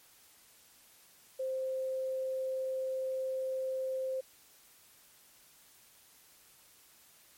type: tone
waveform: sine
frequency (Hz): 523.3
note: C5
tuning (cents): 0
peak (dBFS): -32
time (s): 1.39-4.21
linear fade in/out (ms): 10
effects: white hiss -61 dBFS RMS until 7.37 s + MP3 64 kbps